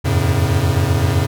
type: tone cluster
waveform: square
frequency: 84.9 / 92.8 / 107.8 / 136.5 Hz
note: F2 / F#2 / A2 / C#3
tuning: -48 / +6 / -35 / -26 cents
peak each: -20 dBFS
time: 0.04-1.27 s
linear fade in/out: 20 ms
effects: none